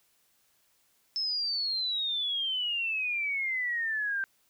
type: exponential sweep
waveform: sine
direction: down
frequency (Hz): 5274 to 1559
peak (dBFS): -28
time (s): 1.16-4.24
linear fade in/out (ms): 0
effects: white hiss -69 dBFS RMS until 4.49 s